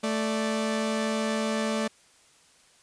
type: tone pair together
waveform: sawtooth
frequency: 219.8 / 587.3 Hz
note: A3 / D5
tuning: -2 / 0 cents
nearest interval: octave + perfect fourth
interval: 1702 cents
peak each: -23 / -27 dBFS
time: 0.03-1.88 s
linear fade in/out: 10 ms
effects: white hiss -59 dBFS RMS until 2.82 s + resampled to 22050 Hz